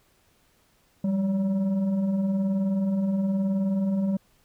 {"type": "tone with frequency modulation", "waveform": "sine", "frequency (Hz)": 196, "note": "G3", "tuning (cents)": 0, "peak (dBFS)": -20, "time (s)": [1.04, 4.17], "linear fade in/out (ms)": 5, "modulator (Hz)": 373, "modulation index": 0.39, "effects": ["tanh soft clip ceiling -20 dBFS", "pink hiss -64 dBFS RMS until 4.44 s"]}